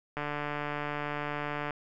click train, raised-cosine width 0.5 ms, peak -19 dBFS, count 227, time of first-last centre 0.17-1.707 s, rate 147 Hz, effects none

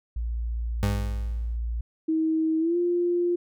sine tone, 57.6 Hz, A#1, 20 cents flat, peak -26 dBFS, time 0.16-1.81 s, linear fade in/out 5 ms
30% pulse tone with exponential decay, 101.3 Hz, G#2, 43 cents flat, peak -18 dBFS, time 0.83-1.57 s, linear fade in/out 0 ms, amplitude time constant 160 ms
sine tone with pitch glide, 318.9 to 349.8 Hz, D#4 to F4, +43 to +3 cents, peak -21 dBFS, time 2.08-3.36 s, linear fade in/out 10 ms, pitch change +160 cents, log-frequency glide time 2.59-2.77 s
effects none

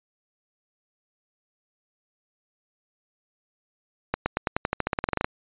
accelerating click train, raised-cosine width 0.5 ms, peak -8 dBFS, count 17, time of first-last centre 4.14-5.245 s, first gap 120 ms, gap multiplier 0.92, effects resampled to 8000 Hz

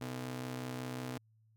sawtooth ring-modulated tone, 189.1 Hz, F#3, 38 cents sharp, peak -32 dBFS, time 0.01-1.18 s, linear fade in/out 5 ms, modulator 61.8 Hz, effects added 110 Hz sine -65 dBFS peak until 1.56 s

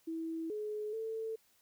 sine tone with pitch steps, 325.8 / 423.7 / 445 Hz, E4 / G#4 / A4, -20 / +35 / +20 cents, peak -36 dBFS, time 0.07-1.36 s, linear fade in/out 10 ms, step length 430 ms, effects white hiss -70 dBFS RMS until 1.61 s

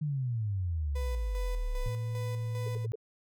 sine exponential sweep, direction down, 155.56 to 30.87 Hz, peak -29 dBFS, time 0.01-1.89 s, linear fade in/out 10 ms
35% pulse tone with tremolo, 498.1 Hz, B4, 15 cents sharp, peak -38 dBFS, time 0.95-2.86 s, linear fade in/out 10 ms, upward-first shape square, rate 2.5 Hz, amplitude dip 55%
sine tone, 112.9 Hz, A2, 45 cents sharp, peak -31 dBFS, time 1.86-2.92 s, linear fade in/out 0 ms
sine tone bursts, 440 Hz, A4, in tune, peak -37 dBFS, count 4, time 2.66-2.956 s, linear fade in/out 5 ms, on 23 ms, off 68 ms
effects none

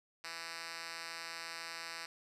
5% pulse tone with band-pass filter, 166 Hz, E3, 12 cents sharp, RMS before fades -45 dBFS, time 0.24-2.06 s, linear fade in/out 2 ms, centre 3900 Hz, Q 0.98, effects resampled to 32000 Hz

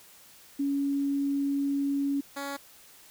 sine / 10% pulse tone pair in turn, 280 / 280 Hz, C#4 / C#4, +18 / +18 cents, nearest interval unison, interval 0 cents, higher neither, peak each -25 dBFS, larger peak neither, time 0.59-2.21 / 2.36-2.57 s, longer first, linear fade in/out 10 ms, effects white hiss -54 dBFS RMS until 3.1 s

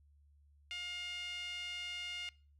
5% pulse tone with band-pass filter, 710 Hz, F5, 28 cents sharp, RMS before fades -43 dBFS, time 0.71-2.29 s, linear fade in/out 0 ms, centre 2500 Hz, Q 8.1, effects noise-tail reverb RT60 0.4 s tail -23 dB re dry + added 72 Hz sine -63 dBFS peak until 2.59 s

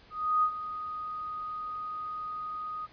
sine tone with ADSR envelope, 1244.5 Hz, D#6, in tune, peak -21 dBFS, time 0.1-2.87 s, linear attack 330 ms, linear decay 75 ms, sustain -13 dB, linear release 26 ms, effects pink hiss -57 dBFS RMS until 2.92 s + resampled to 11025 Hz

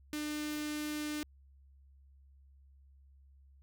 sawtooth tone with notch filter, 300.4 Hz, D4, 39 cents sharp, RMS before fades -38 dBFS, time 0.13-1.23 s, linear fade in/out 0 ms, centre 750 Hz, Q 0.55, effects added 68 Hz sine -58 dBFS peak until 3.62 s

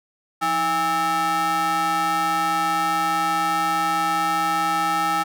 square ring-modulated tone, 246.9 Hz, B3, in tune, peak -17 dBFS, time 0.41-5.24 s, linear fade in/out 20 ms, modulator 1060 Hz, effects none

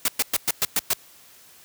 white noise bursts, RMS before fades -21 dBFS, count 7, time 0.05-0.934 s, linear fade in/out 2 ms, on 32 ms, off 110 ms, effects white hiss -51 dBFS RMS until 1.64 s + high-pass 60 Hz 12 dB/octave

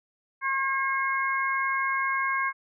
harmonic tone, 539 Hz, C#5, 49 cents flat, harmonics 2 / 3 / 4, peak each -27 / -29 / -30 dBFS, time 0.41-2.53 s, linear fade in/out 50 ms, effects none

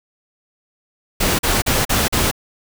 pink noise bursts, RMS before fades -17 dBFS, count 5, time 1.2-2.314 s, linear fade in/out 10 ms, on 190 ms, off 41 ms, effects none

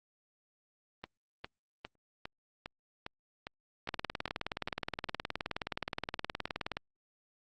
two click trains, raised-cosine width 0.3 ms, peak -24 / -18 dBFS, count 11 / 56, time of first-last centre 1.04-5.089 / 3.89-6.77 s, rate 2.47 / 19.1 Hz, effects Opus 24 kbps

